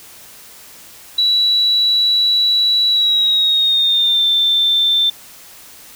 sine tone with pitch glide, 3927 to 3560 Hz, B7 to A7, -11 to +20 cents, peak -11 dBFS, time 1.18-5.1 s, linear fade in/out 5 ms, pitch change -169 cents, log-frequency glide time 2.89-4.26 s, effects white hiss -40 dBFS RMS until 5.95 s

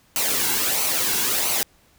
white noise with flanger, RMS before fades -22 dBFS, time 0.16-1.63 s, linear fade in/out 0 ms, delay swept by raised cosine 0.57 to 1.67 ms, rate 1.5 Hz, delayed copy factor -0.55, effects pink hiss -58 dBFS RMS until 1.98 s

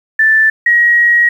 sine tone pair in turn, 1763 / 1897.2 Hz, A6 / A#6, +3 / +30 cents, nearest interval minor second, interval 127 cents, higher second, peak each -6 dBFS, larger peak neither, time 0.19-0.5 / 0.66-1.29 s, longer second, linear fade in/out 5 ms, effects 7-bit

